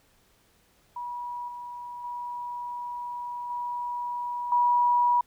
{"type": "tone with level steps", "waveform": "sine", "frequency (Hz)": 969, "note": "B5", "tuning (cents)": -33, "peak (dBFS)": [-32, -36, -32, -29, -19], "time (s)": [0.96, 5.21], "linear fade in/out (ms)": 5, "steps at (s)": [1.48, 2.04, 3.5, 4.52], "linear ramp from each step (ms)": 2, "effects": ["pink hiss -64 dBFS RMS until 5.26 s"]}